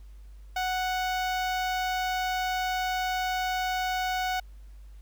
sawtooth tone with notch filter, 740 Hz, F#5, in tune, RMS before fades -29 dBFS, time 0.56-4.4 s, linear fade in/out 5 ms, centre 9600 Hz, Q 0.85, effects added 50 Hz sine -44 dBFS peak until 5.01 s + pink hiss -66 dBFS RMS until 5.01 s

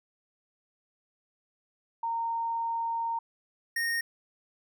sine / square tone pair in turn, 921 / 1851.6 Hz, A#5 / A#6, -21 / -12 cents, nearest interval octave, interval 1209 cents, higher second, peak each -28 / -28 dBFS, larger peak neither, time 2.03-3.19 / 3.76-4.01 s, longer first, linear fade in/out 5 ms, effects none

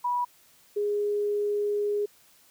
sine tone pair in turn, 976 / 413 Hz, B5 / G#4, -21 / -10 cents, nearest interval octave + minor third, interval 1489 cents, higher first, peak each -24 dBFS, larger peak neither, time 0.04-0.25 / 0.76-2.06 s, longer second, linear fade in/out 10 ms, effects white hiss -59 dBFS RMS until 2.5 s

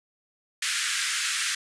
pink band-pass noise, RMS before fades -28 dBFS, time 0.62-1.55 s, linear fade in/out 5 ms, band 1400 to 9800 Hz, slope 48 dB/octave, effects none

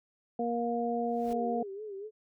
harmonic tone, 235.8 Hz, A#3, 20 cents sharp, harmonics 1 / 2 / 3, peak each -33 / -33 / -33 dBFS, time 0.39-1.63 s, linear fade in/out 5 ms
pink noise with exponential growth, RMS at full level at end -48 dBFS, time 1.01-1.33 s, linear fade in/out 0 ms, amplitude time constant 68 ms
sine tone with vibrato, 409.1 Hz, G#4, 26 cents flat, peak -38 dBFS, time 1.29-2.11 s, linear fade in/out 50 ms, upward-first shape sine, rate 4.1 Hz, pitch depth 100 cents each way
effects none

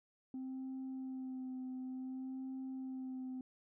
sine tone with vibrato, 260 Hz, C4, 11 cents flat, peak -39 dBFS, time 0.34-3.41 s, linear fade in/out 2 ms, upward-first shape sine, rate 0.56 Hz, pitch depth 20 cents each way, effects tanh soft clip ceiling -39 dBFS

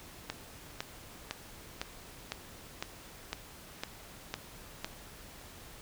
click train, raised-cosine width 0.2 ms, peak -17 dBFS, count 10, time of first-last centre 0.3-4.845 s, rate 1.98 Hz, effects pink hiss -51 dBFS RMS until 5.81 s

